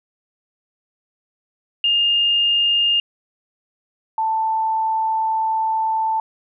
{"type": "tone pair in turn", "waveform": "sine", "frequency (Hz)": [2823, 884.6], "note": ["F7", "A5"], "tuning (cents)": [18, 9], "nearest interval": "octave + minor sixth", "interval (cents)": 2009, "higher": "first", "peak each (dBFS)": [-14, -17], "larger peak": "first", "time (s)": [[1.84, 3], [4.18, 6.2]], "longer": "second", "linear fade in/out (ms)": 2, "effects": []}